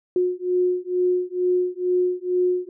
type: beating tone pair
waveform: sine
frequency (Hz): 360.5 / 362.7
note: F#4 / F#4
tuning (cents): -45 / -34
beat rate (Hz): 2.2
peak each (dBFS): -22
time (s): 0.16-2.69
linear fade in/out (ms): 2
effects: none